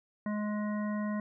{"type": "harmonic tone", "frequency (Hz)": 209.7, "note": "G#3", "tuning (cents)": 17, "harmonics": [1, 3, 5, 7, 9], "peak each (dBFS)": [-31, -41, -43, -50, -46], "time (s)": [0.26, 1.2], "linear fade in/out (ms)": 2, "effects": []}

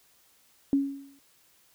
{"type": "tone with exponential decay", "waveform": "sine", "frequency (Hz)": 277.2, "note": "C#4", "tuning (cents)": 0, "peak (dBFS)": -18, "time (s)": [0.73, 1.19], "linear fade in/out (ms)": 1, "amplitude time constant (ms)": 99, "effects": ["white hiss -63 dBFS RMS until 1.74 s"]}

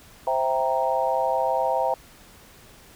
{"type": "chord", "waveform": "sine", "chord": "C dominant seventh", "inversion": "none", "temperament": "equal", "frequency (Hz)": [523.3, 659.3, 784, 932.3], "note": ["C5", "E5", "G5", "Bb5"], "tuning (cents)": [0, 0, 0, 0], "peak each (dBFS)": -26, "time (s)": [0.27, 1.94], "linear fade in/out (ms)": 2, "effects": ["pink hiss -50 dBFS RMS until 2.95 s"]}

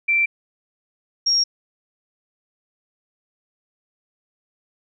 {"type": "tone pair in turn", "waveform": "sine", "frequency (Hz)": [2347, 5582], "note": ["D7", "F8"], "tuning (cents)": [-2, -2], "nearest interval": "octave + minor third", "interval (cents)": 1500, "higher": "second", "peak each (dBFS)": -15, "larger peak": "neither", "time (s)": [[0.08, 0.26], [1.26, 1.44]], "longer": "neither", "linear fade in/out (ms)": 10, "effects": []}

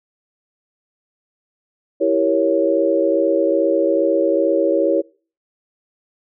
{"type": "chord", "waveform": "sine", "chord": "E diminished seventh", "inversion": "none", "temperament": "equal", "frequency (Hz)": [329.6, 392, 466.2, 554.4], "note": ["E4", "G4", "Bb4", "Db5"], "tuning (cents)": [0, 0, 0, 0], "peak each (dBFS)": [-19, -21, -21, -17], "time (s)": [2, 5.02], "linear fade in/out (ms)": 20, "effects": ["noise-tail reverb RT60 0.4 s tail -24 dB re dry"]}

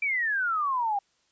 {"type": "exponential sweep", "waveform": "sine", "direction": "down", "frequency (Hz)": [2368, 784], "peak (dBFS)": -24, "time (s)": [0.02, 0.99], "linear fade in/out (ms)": 5, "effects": ["white hiss -69 dBFS RMS until 1.31 s", "resampled to 16000 Hz"]}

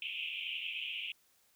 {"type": "band-pass noise", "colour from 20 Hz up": "pink", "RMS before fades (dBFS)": -40, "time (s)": [0.02, 1.12], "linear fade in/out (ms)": 2, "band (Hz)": [2400, 3200], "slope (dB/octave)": 96, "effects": ["white hiss -70 dBFS RMS until 1.55 s"]}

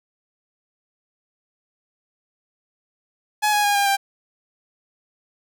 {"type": "tone with pitch steps", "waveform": "sawtooth", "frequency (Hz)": [844, 830.5, 817.1, 804, 791.1], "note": ["G#5", "G#5", "G#5", "G5", "G5"], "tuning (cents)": [28, 0, -28, 44, 16], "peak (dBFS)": -13, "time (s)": [3.42, 3.97], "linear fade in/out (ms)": 20, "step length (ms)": 110, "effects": []}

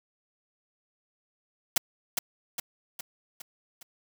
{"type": "noise with echo", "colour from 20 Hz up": "white", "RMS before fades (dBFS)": -22, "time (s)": [1.76, 1.78], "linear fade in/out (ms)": 5, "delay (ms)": 410, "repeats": 5, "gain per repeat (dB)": -5, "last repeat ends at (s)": 3.83, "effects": []}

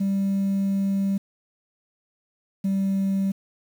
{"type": "tone pair in turn", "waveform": "sine", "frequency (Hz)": [196, 194.31], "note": ["G3", "G3"], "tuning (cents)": [0, -15], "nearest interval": "unison", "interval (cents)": 15, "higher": "first", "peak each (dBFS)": -18, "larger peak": "neither", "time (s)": [[0, 1.18], [2.64, 3.32]], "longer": "first", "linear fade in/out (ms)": 10, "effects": ["tanh soft clip ceiling -19 dBFS", "8-bit"]}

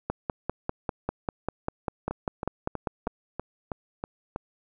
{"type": "two click trains", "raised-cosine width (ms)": 1, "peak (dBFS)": [-13, -17], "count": [16, 8], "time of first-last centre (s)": [[0.1, 3.07], [2.11, 4.361]], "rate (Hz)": [5.05, 3.11], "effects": []}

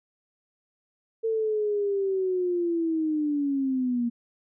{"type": "linear sweep", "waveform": "sine", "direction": "down", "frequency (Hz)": [452, 233.9], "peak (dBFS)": -23, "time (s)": [1.23, 4.1], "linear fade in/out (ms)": 20, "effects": []}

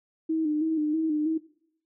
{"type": "tone with vibrato", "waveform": "sine", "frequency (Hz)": 311.1, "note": "D#4", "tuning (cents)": 0, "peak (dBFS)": -23, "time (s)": [0.29, 1.38], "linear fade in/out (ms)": 10, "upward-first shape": "square", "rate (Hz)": 3.1, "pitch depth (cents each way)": 50, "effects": ["noise-tail reverb RT60 0.7 s tail -18 dB re dry"]}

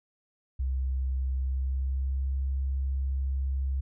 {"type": "tone with pitch glide", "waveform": "sine", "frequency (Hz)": [65.41, 67.09], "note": ["C2", "C2"], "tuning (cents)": [0, 44], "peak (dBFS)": -26, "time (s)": [0.59, 3.81], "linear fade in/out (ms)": 10, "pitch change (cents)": 44, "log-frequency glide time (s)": [1.36, 2.33], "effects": []}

